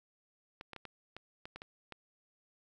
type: clicks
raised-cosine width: 0.3 ms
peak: -29 dBFS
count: 9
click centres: 0.611 / 0.733 / 0.763 / 0.853 / 1.166 / 1.455 / 1.56 / 1.619 / 1.923 s
effects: 11-bit